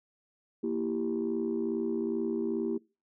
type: chord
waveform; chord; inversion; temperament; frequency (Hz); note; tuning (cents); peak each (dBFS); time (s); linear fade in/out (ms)
sine; E diminished; second; equal; 233.1 / 329.6 / 392; Bb3 / E4 / G4; 0 / 0 / 0; -32; 0.63-2.78; 10
effects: noise-tail reverb RT60 0.3 s tail -23 dB re dry + tanh soft clip ceiling -22 dBFS